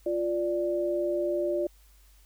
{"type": "tone pair together", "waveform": "sine", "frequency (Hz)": [349.2, 587.9], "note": ["F4", "D5"], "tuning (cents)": [0, 2], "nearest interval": "major sixth", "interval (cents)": 902, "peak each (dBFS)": [-28, -28], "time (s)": [0.06, 1.67], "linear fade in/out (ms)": 5, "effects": ["added 50 Hz sine -55 dBFS peak until 2.25 s", "white hiss -63 dBFS RMS until 2.25 s"]}